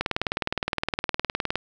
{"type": "click train", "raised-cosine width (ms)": 0.3, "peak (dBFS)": -8, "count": 31, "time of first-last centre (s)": [0.01, 1.556], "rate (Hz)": 19.4, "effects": []}